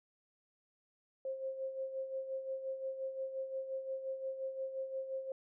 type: tone with tremolo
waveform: sine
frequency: 531 Hz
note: C5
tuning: 25 cents sharp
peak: -35 dBFS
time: 1.25-5.32 s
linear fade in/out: 2 ms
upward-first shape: sine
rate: 5.7 Hz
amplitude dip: 60%
effects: none